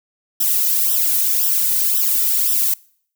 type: noise with flanger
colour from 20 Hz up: violet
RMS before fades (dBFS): -17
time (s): 0.4-2.74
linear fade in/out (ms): 5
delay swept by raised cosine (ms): 0.44 to 1.84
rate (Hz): 1.9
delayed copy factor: -0.9
effects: noise-tail reverb RT60 0.6 s tail -25 dB re dry